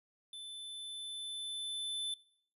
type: tone with level ramp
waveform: square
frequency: 3520 Hz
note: A7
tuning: in tune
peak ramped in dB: -45 to -35 dBFS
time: 0.33-2.14 s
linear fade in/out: 2 ms
effects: noise-tail reverb RT60 0.7 s tail -24 dB re dry + resampled to 32000 Hz